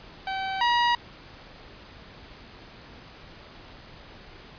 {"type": "tone pair in turn", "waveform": "sawtooth", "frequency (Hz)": [769, 956.1], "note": ["G5", "A#5"], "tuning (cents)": [-33, 44], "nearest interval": "major third", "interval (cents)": 377, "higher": "second", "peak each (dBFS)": [-24, -16], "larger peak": "second", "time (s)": [[0.27, 0.61], [0.61, 0.95]], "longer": "neither", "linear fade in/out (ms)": 2, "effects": ["pink hiss -47 dBFS RMS until 4.58 s", "resampled to 11025 Hz"]}